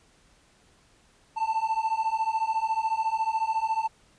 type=beating tone pair; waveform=triangle; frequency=880 / 894 Hz; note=A5 / A5; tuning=0 / +27 cents; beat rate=14 Hz; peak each=-26 / -25 dBFS; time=1.36-3.88 s; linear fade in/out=20 ms; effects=pink hiss -61 dBFS RMS until 4.18 s + resampled to 22050 Hz